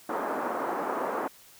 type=band-pass noise; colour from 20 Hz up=white; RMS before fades=-31 dBFS; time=0.09-1.28 s; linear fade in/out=5 ms; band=250 to 1200 Hz; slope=24 dB/octave; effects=white hiss -54 dBFS RMS until 1.59 s